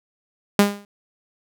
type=tone with exponential decay; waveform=sawtooth; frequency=203 Hz; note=G#3; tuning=39 cents flat; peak=-5 dBFS; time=0.59-0.85 s; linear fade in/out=2 ms; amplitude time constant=56 ms; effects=none